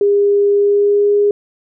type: tone with pitch glide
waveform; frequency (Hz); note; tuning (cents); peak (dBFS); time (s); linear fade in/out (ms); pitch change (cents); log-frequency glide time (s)
sine; 405.3 to 410.2; G#4 to G#4; -42 to -21; -9; 0.01-1.31; 2; +21; 0.52-1.15
effects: none